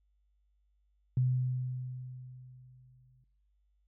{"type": "tone with exponential decay", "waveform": "sine", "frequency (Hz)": 127, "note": "B2", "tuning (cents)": 49, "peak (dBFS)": -24, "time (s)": [1.17, 3.24], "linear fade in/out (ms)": 2, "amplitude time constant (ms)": 450, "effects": ["noise-tail reverb RT60 0.6 s tail -20 dB re dry", "added 50 Hz sine -69 dBFS peak until 3.87 s"]}